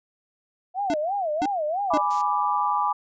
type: tone with vibrato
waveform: sine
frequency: 698.5 Hz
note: F5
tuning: in tune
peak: -23 dBFS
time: 0.74-2.02 s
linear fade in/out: 50 ms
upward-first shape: sine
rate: 3 Hz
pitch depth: 270 cents each way
type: tone bursts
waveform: square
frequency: 296.8 Hz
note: D4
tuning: 18 cents sharp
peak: -24 dBFS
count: 3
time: 0.9-1.974 s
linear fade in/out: 0 ms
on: 38 ms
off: 480 ms
type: chord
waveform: sine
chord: G# diminished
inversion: none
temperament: equal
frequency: 830.6 / 987.8 / 1174.7 Hz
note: G#5 / B5 / D6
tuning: 0 / 0 / 0 cents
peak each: -25 dBFS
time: 1.9-2.93 s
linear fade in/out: 10 ms
type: noise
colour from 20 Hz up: blue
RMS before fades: -37 dBFS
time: 2.1-2.22 s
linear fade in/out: 10 ms
effects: resampled to 16000 Hz